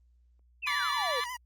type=exponential sweep; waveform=sine; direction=down; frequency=2794 to 453.6 Hz; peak=-32 dBFS; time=0.62-1.21 s; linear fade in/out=20 ms
type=tone with vibrato; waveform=25% pulse; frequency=987.8 Hz; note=B5; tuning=in tune; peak=-32 dBFS; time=0.66-1.37 s; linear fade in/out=10 ms; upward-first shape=sine; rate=11 Hz; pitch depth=61 cents each way
type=harmonic tone; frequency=579 Hz; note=D5; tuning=25 cents flat; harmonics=2 / 3 / 4 / 5 / 6 / 7; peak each=-33 / -36 / -42 / -45 / -38 / -38 dBFS; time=0.67-1.24 s; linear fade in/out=2 ms
effects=added 60 Hz sine -60 dBFS peak until 1.45 s + Opus 24 kbps